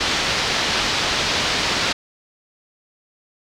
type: low-pass noise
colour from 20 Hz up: white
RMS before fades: -21 dBFS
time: 0-1.93 s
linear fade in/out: 10 ms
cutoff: 5000 Hz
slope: 24 dB/octave
effects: none